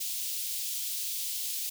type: high-pass noise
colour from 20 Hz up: white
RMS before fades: -34 dBFS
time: 0-1.7 s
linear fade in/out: 10 ms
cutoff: 3000 Hz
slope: 24 dB/octave
effects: none